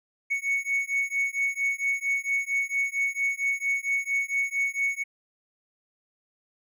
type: beating tone pair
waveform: triangle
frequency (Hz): 2217 / 2221.4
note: C#7 / C#7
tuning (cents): 0 / +3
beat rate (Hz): 4.4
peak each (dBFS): -26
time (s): 0.3-5.04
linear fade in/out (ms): 20
effects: none